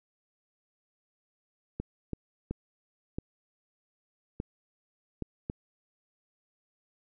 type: clicks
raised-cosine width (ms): 3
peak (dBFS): -20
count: 7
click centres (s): 1.8 / 2.133 / 2.51 / 3.185 / 4.401 / 5.223 / 5.499
effects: none